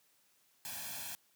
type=noise with comb filter; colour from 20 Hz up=white; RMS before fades=-43 dBFS; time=0.65-1.15 s; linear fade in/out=0 ms; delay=1.2 ms; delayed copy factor=+0.85; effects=white hiss -71 dBFS RMS until 1.35 s + high-pass 100 Hz 12 dB/octave